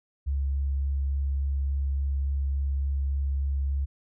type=tone with vibrato; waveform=sine; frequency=69 Hz; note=C#2; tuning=7 cents flat; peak=-24 dBFS; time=0.26-3.86 s; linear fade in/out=20 ms; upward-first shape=sine; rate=3.5 Hz; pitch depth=9 cents each way; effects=none